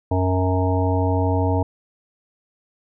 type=harmonic tone; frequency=92.5 Hz; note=F#2; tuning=in tune; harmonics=1 / 3 / 5 / 7 / 9 / 10; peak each=-19 / -24 / -26 / -27 / -29 / -29 dBFS; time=0.11-1.63 s; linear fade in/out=5 ms; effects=none